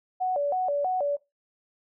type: tone with vibrato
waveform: sine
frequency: 652 Hz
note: E5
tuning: 19 cents flat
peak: -23 dBFS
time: 0.2-1.17 s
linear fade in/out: 20 ms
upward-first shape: square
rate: 3.1 Hz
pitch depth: 220 cents each way
effects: noise-tail reverb RT60 0.2 s tail -18 dB re dry